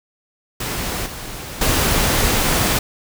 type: noise with level steps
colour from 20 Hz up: pink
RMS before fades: -24 / -31 / -17 dBFS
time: 0.6-2.79 s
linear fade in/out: 5 ms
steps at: 1.06 / 1.61 s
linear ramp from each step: 5 ms
effects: none